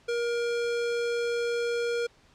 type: tone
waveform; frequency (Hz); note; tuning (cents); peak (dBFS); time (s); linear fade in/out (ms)
square; 472.8; A#4; +24; -27; 0.08-2.07; 10
effects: pink hiss -60 dBFS RMS until 2.34 s + low-pass 6000 Hz 12 dB/octave